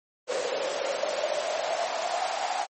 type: noise with high-pass filter sweep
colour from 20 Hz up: pink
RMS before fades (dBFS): -29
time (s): 0.27-2.67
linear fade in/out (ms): 50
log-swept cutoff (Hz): 500 to 770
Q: 8.1
effects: MP3 32 kbps